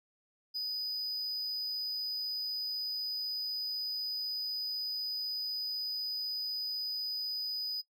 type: tone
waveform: triangle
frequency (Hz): 4978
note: D#8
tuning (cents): 0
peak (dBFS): -32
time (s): 0.54-7.82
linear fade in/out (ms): 20
effects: noise-tail reverb RT60 0.1 s tail -22 dB re dry